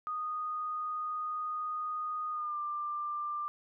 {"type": "tone with pitch glide", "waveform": "sine", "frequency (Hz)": [1237, 1188], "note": ["D#6", "D6"], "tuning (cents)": [-10, 20], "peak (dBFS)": -33, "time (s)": [0.07, 3.48], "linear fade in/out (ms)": 0, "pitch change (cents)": -70, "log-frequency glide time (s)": [2.31, 2.58], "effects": []}